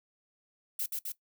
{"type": "noise with echo", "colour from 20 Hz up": "violet", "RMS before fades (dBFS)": -33, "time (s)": [0.79, 0.86], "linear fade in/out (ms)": 5, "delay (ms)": 130, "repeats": 2, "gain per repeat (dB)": -2, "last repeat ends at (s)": 1.12, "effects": ["noise-tail reverb RT60 0.1 s tail -17 dB re dry"]}